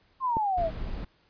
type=exponential sweep; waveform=sine; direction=down; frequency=1077 to 622.3 Hz; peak=-24 dBFS; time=0.2-0.71 s; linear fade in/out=50 ms
type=click; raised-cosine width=2 ms; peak=-18 dBFS; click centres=0.369 s
type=noise; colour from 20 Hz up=brown; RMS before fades=-34 dBFS; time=0.57-1.05 s; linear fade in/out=10 ms
effects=pink hiss -65 dBFS RMS until 1.29 s + resampled to 11025 Hz